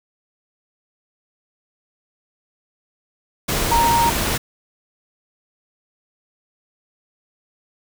sine tone in noise, 932.3 Hz, A#5, in tune, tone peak -14 dBFS, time 3.71-4.1 s, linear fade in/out 10 ms, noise pink, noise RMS -21 dBFS, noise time 3.48-4.38 s, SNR +4 dB, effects none

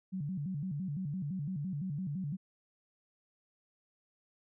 sine tone with vibrato, 164.81 Hz, E3, in tune, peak -34 dBFS, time 0.12-2.37 s, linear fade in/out 20 ms, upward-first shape square, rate 5.9 Hz, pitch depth 230 cents each way, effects none

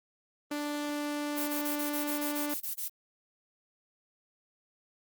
sawtooth tone, 293.7 Hz, D4, in tune, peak -28 dBFS, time 0.51-2.54 s, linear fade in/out 5 ms
violet noise bursts, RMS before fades -35 dBFS, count 11, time 1.36-2.89 s, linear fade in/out 20 ms, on 120 ms, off 21 ms
effects Opus 24 kbps

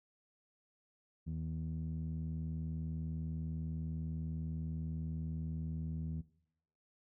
sawtooth tone with low-pass filter, 80 Hz, D#2, 49 cents sharp, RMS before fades -40 dBFS, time 1.26-6.22 s, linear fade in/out 20 ms, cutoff 190 Hz, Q 4.5, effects noise-tail reverb RT60 0.7 s tail -18 dB re dry

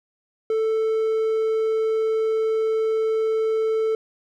triangle tone, 441.6 Hz, A4, 6 cents sharp, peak -17 dBFS, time 0.5-3.95 s, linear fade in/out 2 ms, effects none

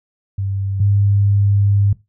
sine tone pair in turn, 98 / 100.7 Hz, G2 / G2, 0 / +47 cents, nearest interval unison, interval 47 cents, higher second, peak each -18 / -11 dBFS, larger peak second, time 0.38-0.8 / 0.8-1.93 s, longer second, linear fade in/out 5 ms, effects noise-tail reverb RT60 0.2 s tail -17 dB re dry

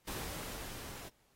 pink noise with level ramp, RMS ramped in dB -41 to -49 dBFS, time 0.07-1.09 s, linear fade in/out 10 ms, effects pink hiss -72 dBFS RMS until 1.35 s + AAC 48 kbps

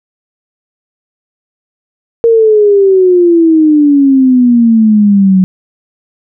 sine exponential sweep, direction down, 466.2 to 184.1 Hz, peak -3 dBFS, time 2.24-5.44 s, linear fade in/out 0 ms, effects none

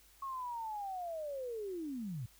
sine linear sweep, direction down, 1101 to 107.7 Hz, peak -38 dBFS, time 0.22-2.26 s, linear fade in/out 5 ms, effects added 50 Hz sine -67 dBFS peak until 2.39 s + white hiss -64 dBFS RMS until 2.39 s

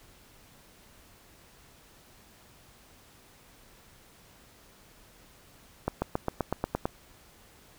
accelerating click train, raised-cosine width 1 ms, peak -13 dBFS, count 9, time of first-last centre 5.88-6.855 s, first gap 140 ms, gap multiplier 0.96, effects pink hiss -57 dBFS RMS until 7.78 s

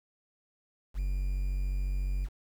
triangle tone with quantisation, 47.08 Hz, F#1, 31 cents sharp, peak -26 dBFS, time 0.94-2.29 s, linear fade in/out 50 ms, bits 9, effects none

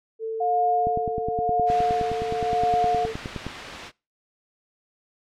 sine tone, 445.8 Hz, A4, 23 cents sharp, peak -26 dBFS, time 0.19-3.15 s, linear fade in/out 50 ms
sine tone with tremolo, 713 Hz, F5, 36 cents sharp, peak -19 dBFS, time 0.4-3.06 s, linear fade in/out 10 ms, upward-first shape sine, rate 0.95 Hz, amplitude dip 70%
click train, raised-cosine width 3 ms, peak -18 dBFS, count 26, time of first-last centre 0.87-3.466 s, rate 9.63 Hz
white noise, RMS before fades -32 dBFS, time 1.66-3.92 s, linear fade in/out 50 ms
effects noise-tail reverb RT60 0.3 s tail -24 dB re dry + low-pass 3000 Hz 12 dB/octave

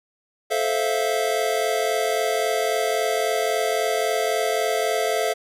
square chord, F major seventh, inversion first, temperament just, 436.5 / 523.8 / 654.8 / 698.5 Hz, A4 / C5 / E5 / F5, -14 / +2 / -12 / 0 cents, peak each -26 / -29 / -26 / -27 dBFS, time 0.5-5.34 s, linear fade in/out 20 ms, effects resampled to 32000 Hz

